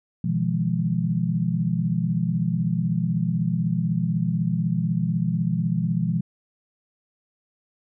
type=chord; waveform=sine; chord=F half-diminished seventh; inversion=second; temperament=equal with one note detuned; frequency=123.47 / 155.56 / 171.61 / 207.7 Hz; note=Cb3 / Eb3 / F3 / Ab3; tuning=0 / 0 / -30 / 0 cents; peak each=-27 / -28 / -23 / -29 dBFS; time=0.24-6.21 s; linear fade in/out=5 ms; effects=none